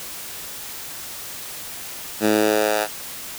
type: tone with high-pass filter sweep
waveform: 10% pulse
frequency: 106.7 Hz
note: G#2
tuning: 47 cents sharp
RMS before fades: -19 dBFS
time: 2.2-2.88 s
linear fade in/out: 50 ms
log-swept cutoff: 230 to 780 Hz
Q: 1.5
effects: white hiss -34 dBFS RMS until 3.38 s